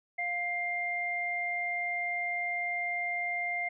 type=tone pair together; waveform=sine; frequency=701.2 / 2100 Hz; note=F5 / C7; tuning=+7 / +6 cents; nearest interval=octave + perfect fifth; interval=1899 cents; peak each=-36 / -31 dBFS; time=0.18-3.69 s; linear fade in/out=10 ms; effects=none